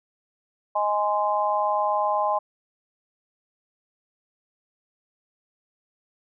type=chord; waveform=sine; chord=Ab major; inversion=second; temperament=just; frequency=623 / 830.6 / 1038.3 Hz; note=Eb5 / Ab5 / C6; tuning=+2 / 0 / -14 cents; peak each=-26 / -24 / -25 dBFS; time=0.75-2.39 s; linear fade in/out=10 ms; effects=none